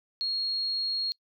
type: tone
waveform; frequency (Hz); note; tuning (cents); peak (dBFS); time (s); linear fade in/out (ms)
sine; 4286; C8; +41; -27; 0.21-1.12; 0
effects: noise-tail reverb RT60 0.1 s tail -25 dB re dry